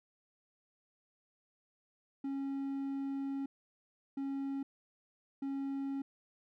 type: tone bursts at uneven times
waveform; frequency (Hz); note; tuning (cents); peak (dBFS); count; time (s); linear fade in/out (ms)
triangle; 274.3; C#4; -18; -33; 3; 2.24-3.46 / 4.17-4.63 / 5.42-6.02; 5
effects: none